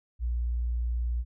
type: tone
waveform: sine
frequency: 59.4 Hz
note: A#1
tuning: 33 cents sharp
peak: -26 dBFS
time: 0.19-1.25 s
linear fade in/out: 50 ms
effects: none